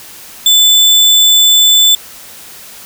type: tone with sample-and-hold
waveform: sine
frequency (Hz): 3501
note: A7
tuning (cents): -9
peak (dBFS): -4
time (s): 0.46-1.95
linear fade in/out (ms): 2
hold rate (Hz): 11025
effects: white hiss -33 dBFS RMS until 2.85 s